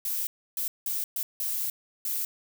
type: noise bursts at uneven times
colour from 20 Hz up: violet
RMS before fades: -30 dBFS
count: 6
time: 0.05-0.27 / 0.57-0.68 / 0.86-1.04 / 1.16-1.23 / 1.4-1.7 / 2.05-2.25 s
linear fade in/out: 2 ms
effects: none